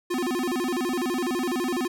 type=tone with vibrato; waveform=square; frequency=298.2 Hz; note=D4; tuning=27 cents sharp; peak=-25 dBFS; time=0.1-1.88 s; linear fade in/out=10 ms; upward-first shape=square; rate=12 Hz; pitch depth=290 cents each way; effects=none